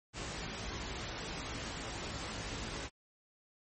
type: noise with comb filter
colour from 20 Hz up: pink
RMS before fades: -41 dBFS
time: 0.13-2.9 s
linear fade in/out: 50 ms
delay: 18 ms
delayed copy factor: +0.8
effects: MP3 32 kbps